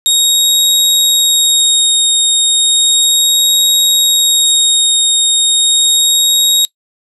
25% pulse tone with vibrato, 3751 Hz, A#7, 10 cents sharp, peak -3 dBFS, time 0.06-6.65 s, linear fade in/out 0 ms, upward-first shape sine, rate 0.34 Hz, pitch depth 12 cents each way, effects noise-tail reverb RT60 0.1 s tail -21 dB re dry

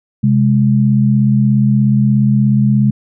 sine tone pair together, 130.84 / 207.7 Hz, C3 / G#3, 0 / 0 cents, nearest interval minor sixth, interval 800 cents, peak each -11 dBFS, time 0.23-2.91 s, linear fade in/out 10 ms, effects none

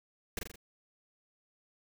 pink noise with echo, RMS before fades -35 dBFS, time 0.37-0.39 s, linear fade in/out 2 ms, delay 42 ms, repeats 4, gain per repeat -4 dB, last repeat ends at 0.558 s, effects none

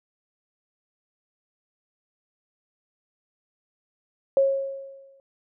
sine tone with exponential decay, 545 Hz, C#5, 29 cents flat, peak -14 dBFS, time 4.37-5.2 s, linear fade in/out 1 ms, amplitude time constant 180 ms, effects none

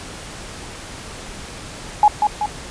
sine tone with echo, 840 Hz, G#5, 19 cents sharp, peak -7 dBFS, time 2.03-2.08 s, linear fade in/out 2 ms, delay 190 ms, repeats 2, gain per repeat -5 dB, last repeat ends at 2.46 s, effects pink hiss -34 dBFS RMS until 2.7 s + resampled to 22050 Hz

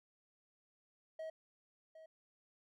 triangle tone with echo, 638 Hz, D#5, 43 cents sharp, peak -40 dBFS, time 1.19-1.3 s, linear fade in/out 5 ms, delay 760 ms, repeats 1, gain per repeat -12 dB, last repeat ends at 2.06 s, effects none

